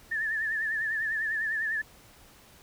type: tone with vibrato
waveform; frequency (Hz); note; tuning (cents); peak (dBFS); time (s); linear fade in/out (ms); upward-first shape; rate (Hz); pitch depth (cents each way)
sine; 1760; A6; 0; -27; 0.11-1.82; 10; triangle; 10; 95
effects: pink hiss -55 dBFS RMS until 2.62 s